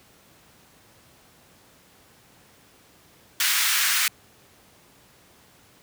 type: high-pass noise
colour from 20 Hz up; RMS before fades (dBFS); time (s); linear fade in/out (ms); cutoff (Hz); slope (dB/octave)
pink; -22; 3.4-4.08; 2; 1400; 24
effects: pink hiss -55 dBFS RMS until 5.82 s + high-pass 80 Hz 12 dB/octave